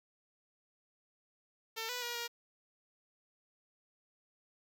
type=tone with pitch steps; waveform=5% pulse; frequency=449.1 / 492.7 / 478.5 / 472.2 Hz; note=A4 / B4 / A#4 / A#4; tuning=+35 / -4 / +45 / +22 cents; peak=-26 dBFS; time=1.76-2.28 s; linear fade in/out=20 ms; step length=130 ms; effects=none